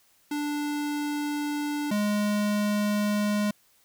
square tone pair in turn, 293.7 / 207.7 Hz, D4 / G#3, 0 / 0 cents, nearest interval tritone, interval 600 cents, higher first, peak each -28 / -24 dBFS, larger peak second, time 0.31-1.91 / 1.91-3.51 s, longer neither, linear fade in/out 5 ms, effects white hiss -63 dBFS RMS until 3.84 s

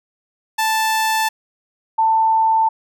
sawtooth / sine tone pair in turn, 880 / 889.7 Hz, A5 / A5, 0 / +19 cents, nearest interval unison, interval 19 cents, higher second, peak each -12 dBFS, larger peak neither, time 0.58-1.29 / 1.98-2.69 s, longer neither, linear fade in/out 10 ms, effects none

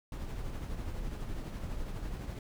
brown noise with tremolo, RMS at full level -36 dBFS, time 0.12-2.39 s, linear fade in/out 2 ms, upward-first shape triangle, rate 12 Hz, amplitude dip 45%, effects none

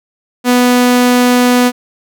sawtooth tone, 246.9 Hz, B3, in tune, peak -3 dBFS, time 0.44-1.72 s, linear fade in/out 50 ms, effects none

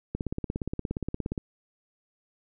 click train, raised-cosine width 3 ms, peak -17 dBFS, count 22, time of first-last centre 0.15-1.378 s, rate 17.1 Hz, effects none

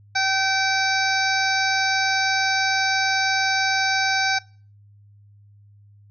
harmonic tone, 771 Hz, G5, 29 cents flat, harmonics 1 / 2 / 3 / 5 / 6 / 7 / 8, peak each -24 / -22 / -26 / -30 / -29 / -30 / -33 dBFS, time 0.15-4.39 s, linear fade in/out 10 ms, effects noise-tail reverb RT60 0.4 s tail -23 dB re dry + added 102 Hz sine -48 dBFS peak until 6.1 s

